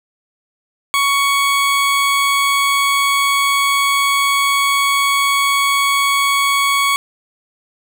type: tone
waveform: 20% pulse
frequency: 1116 Hz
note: C#6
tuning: 11 cents sharp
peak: -8 dBFS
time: 0.94-6.96 s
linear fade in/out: 0 ms
effects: none